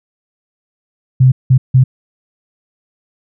sine tone bursts at uneven times, 129.5 Hz, C3, 17 cents flat, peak -4 dBFS, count 3, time 1.2-1.32 / 1.5-1.58 / 1.74-1.84 s, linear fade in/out 10 ms, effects none

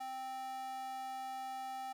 square tone with high-pass filter, 261.6 Hz, C4, in tune, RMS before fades -43 dBFS, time 0-1.93 s, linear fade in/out 10 ms, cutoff 720 Hz, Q 4.5, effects none

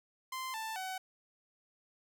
sawtooth tone with pitch steps, 1040 / 884.7 / 752.6 Hz, C6 / A5 / F#5, -11 / +9 / +29 cents, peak -34 dBFS, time 0.32-0.98 s, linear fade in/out 5 ms, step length 220 ms, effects none

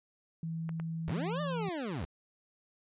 sine tone with pitch glide, 163.4 to 168.09 Hz, E3 to E3, -15 to +34 cents, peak -34 dBFS, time 0.43-1.69 s, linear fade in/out 2 ms, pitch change +49 cents, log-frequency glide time 1.09-1.22 s
clicks, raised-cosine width 0.5 ms, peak -29 dBFS, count 3, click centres 0.692 / 0.799 / 1.096 s
25% pulse linear two-way sweep, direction up then down, 61.74 to 610 to 61.74 Hz, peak -31 dBFS, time 1.08-2.05 s, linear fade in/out 0 ms, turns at 1.41 s
effects resampled to 8000 Hz

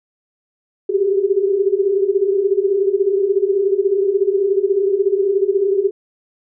sine tone cluster, 379.2 / 393.3 / 409.8 Hz, F#4 / G4 / G#4, +43 / +6 / -23 cents, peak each -18 dBFS, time 0.89-5.91 s, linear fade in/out 10 ms, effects none

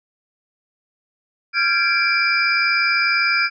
sine tone cluster, 1381 / 1597 / 1677 / 2346 / 4936 Hz, F6 / G6 / G#6 / D7 / D#8, -20 / +32 / +16 / -2 / -15 cents, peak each -21 / -25 / -27 / -18 / -24 dBFS, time 1.53-3.5 s, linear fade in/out 50 ms, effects none

